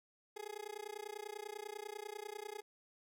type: tone with amplitude modulation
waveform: 30% pulse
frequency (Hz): 419.3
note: G#4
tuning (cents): +17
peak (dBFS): -38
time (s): 0.36-2.62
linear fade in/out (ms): 10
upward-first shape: sine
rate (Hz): 30.1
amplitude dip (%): 100
effects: none